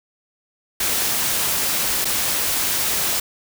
white noise with dropouts, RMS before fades -21 dBFS, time 0.8-3.2 s, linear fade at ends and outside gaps 5 ms, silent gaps 2.047-2.052 s, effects none

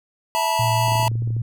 square chord, E suspended fourth, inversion none, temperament equal with one note detuned, 659.3 / 880 / 964.1 Hz, E5 / A5 / B5, 0 / 0 / -42 cents, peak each -27 / -23 / -23 dBFS, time 0.35-1.08 s, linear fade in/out 0 ms
sine tone with vibrato, 115.3 Hz, A#2, 19 cents flat, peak -20 dBFS, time 0.59-1.42 s, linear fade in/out 5 ms, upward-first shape sine, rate 5.1 Hz, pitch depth 22 cents each way
clicks, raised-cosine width 3 ms, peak -23 dBFS, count 12, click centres 0.882 / 0.921 / 0.955 / 0.999 / 1.029 / 1.07 / 1.116 / 1.155 / 1.222 / 1.275 / 1.305 / 1.366 s
effects none

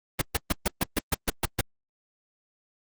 pink noise bursts, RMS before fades -23 dBFS, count 10, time 0.19-1.61 s, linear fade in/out 5 ms, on 25 ms, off 130 ms, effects Opus 32 kbps

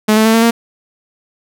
sawtooth tone with pitch steps, 214.4 / 218.7 / 223 / 227.4 / 231.9 Hz, A3 / A3 / A3 / A#3 / A#3, -45 / -10 / +23 / -43 / -9 cents, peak -4 dBFS, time 0.08-0.51 s, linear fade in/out 10 ms, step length 86 ms, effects none

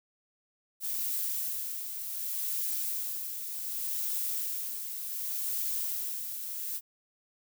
violet noise with tremolo, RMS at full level -32 dBFS, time 0.8-6.81 s, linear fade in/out 50 ms, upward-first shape sine, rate 0.67 Hz, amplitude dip 50%, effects none

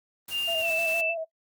white noise with tremolo, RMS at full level -39 dBFS, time 0.28-1.01 s, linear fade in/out 5 ms, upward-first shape square, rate 10 Hz, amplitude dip 25%
sine tone with pitch glide, 2800 to 2647 Hz, F7 to E7, +4 to +7 cents, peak -25 dBFS, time 0.3-1.15 s, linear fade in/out 50 ms, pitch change -97 cents, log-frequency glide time 0.6-0.68 s
sine tone with vibrato, 657 Hz, E5, 6 cents flat, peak -29 dBFS, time 0.47-1.25 s, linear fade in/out 20 ms, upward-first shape square, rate 6.4 Hz, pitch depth 35 cents each way
effects noise-tail reverb RT60 0.1 s tail -19 dB re dry + Opus 24 kbps

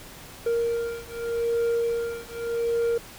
triangle beating tone pair, 466.2 / 467.03 Hz, A#4 / A#4, 0 / +3 cents, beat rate 0.83 Hz, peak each -25 dBFS, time 0.46-2.98 s, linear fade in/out 5 ms, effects pink hiss -44 dBFS RMS until 3.18 s

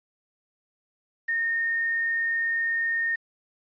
sine tone with quantisation, 1836 Hz, A#6, 27 cents flat, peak -23 dBFS, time 1.28-3.16 s, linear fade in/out 10 ms, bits 8, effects resampled to 11025 Hz

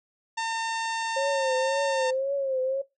harmonic tone, 906 Hz, A#5, 50 cents flat, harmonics 1 / 2 / 3 / 4 / 5 / 6 / 7 / 8 / 9, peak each -28 / -34 / -38 / -40 / -42 / -44 / -45 / -46 / -47 dBFS, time 0.37-2.11 s, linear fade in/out 10 ms
sine tone with vibrato, 537 Hz, C5, 45 cents sharp, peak -24 dBFS, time 1.16-2.82 s, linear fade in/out 10 ms, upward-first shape triangle, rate 1.9 Hz, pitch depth 84 cents each way
effects noise-tail reverb RT60 0.2 s tail -20 dB re dry

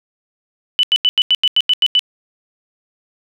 sine tone bursts, 2983 Hz, F#7, 13 cents sharp, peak -9 dBFS, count 10, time 0.79-1.993 s, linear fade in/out 0 ms, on 42 ms, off 87 ms, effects none

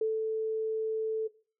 sine tone with ADSR envelope, 440 Hz, A4, in tune, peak -25 dBFS, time 0.01-1.28 s, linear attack 4 ms, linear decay 190 ms, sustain -3 dB, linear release 16 ms, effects noise-tail reverb RT60 0.4 s tail -18 dB re dry

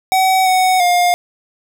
square tone with pitch steps, 756 / 744 / 709 Hz, F#5 / F#5 / F5, +37 / +9 / +26 cents, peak -11 dBFS, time 0.12-1.14 s, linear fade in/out 0 ms, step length 340 ms, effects none

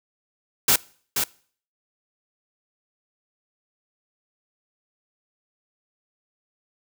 white noise with echo, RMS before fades -17 dBFS, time 0.68-0.76 s, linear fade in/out 5 ms, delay 480 ms, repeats 1, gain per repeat -6 dB, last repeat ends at 1.24 s, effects noise-tail reverb RT60 0.5 s tail -23 dB re dry

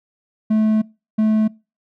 triangle tone bursts at uneven times, 216.9 Hz, A3, 25 cents flat, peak -11 dBFS, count 2, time 0.5-0.82 / 1.18-1.48 s, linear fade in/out 10 ms, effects noise-tail reverb RT60 0.3 s tail -24 dB re dry

